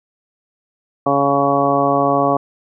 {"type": "harmonic tone", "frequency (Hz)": 140.2, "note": "C#3", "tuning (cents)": 20, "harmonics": [1, 2, 3, 4, 5, 6, 7, 8], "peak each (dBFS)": [-26, -20, -22, -19, -18, -24, -27, -19], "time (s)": [1.06, 2.37], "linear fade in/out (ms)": 5, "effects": []}